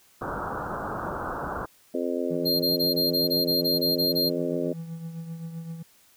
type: low-pass noise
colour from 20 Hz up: white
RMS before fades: -32 dBFS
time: 0.21-1.66 s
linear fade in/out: 10 ms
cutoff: 1500 Hz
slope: 96 dB/octave
type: harmonic tone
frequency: 86.8 Hz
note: F2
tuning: 10 cents flat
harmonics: 3 / 4 / 5 / 6 / 7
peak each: -30 / -31 / -32 / -33 / -33 dBFS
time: 1.94-4.73 s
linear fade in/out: 5 ms
type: tone with tremolo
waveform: triangle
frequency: 164.81 Hz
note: E3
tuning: in tune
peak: -29 dBFS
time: 2.3-5.83 s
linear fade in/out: 10 ms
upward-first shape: triangle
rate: 7.7 Hz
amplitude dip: 60%
type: tone bursts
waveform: square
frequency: 4200 Hz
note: C8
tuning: 6 cents sharp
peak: -23 dBFS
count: 11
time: 2.45-4.3 s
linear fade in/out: 20 ms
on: 150 ms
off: 20 ms
effects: white hiss -59 dBFS RMS until 6.16 s